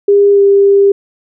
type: tone with pitch glide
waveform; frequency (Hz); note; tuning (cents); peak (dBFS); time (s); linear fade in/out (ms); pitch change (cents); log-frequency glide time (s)
sine; 403.6 to 398.3; G#4 to G4; -49 to +28; -4; 0.08-0.92; 5; -23; 0.32-0.41
effects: none